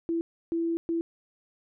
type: tone bursts at uneven times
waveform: sine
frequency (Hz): 333.4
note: E4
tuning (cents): +20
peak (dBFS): -25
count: 3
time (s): 0.09-0.21 / 0.52-0.77 / 0.89-1.01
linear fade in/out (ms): 0
effects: none